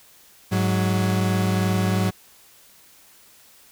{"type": "tone pair together", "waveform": "40% pulse", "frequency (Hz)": [103.83, 185], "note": ["G#2", "F#3"], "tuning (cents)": [0, 0], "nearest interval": "minor seventh", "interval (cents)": 1000, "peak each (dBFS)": -21, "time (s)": [0.51, 2.11], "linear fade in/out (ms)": 20, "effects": ["white hiss -52 dBFS RMS until 3.71 s"]}